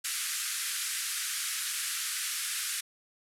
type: band-pass noise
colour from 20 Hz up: white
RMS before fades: -34 dBFS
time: 0.04-2.81 s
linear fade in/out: 10 ms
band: 1300 to 12000 Hz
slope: 48 dB/octave
effects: none